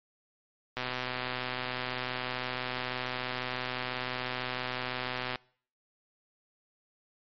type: click train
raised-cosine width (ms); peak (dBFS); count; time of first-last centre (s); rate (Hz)
0.3; -17; 579; 0.77-5.357; 126
effects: noise-tail reverb RT60 0.5 s tail -23 dB re dry + MP3 32 kbps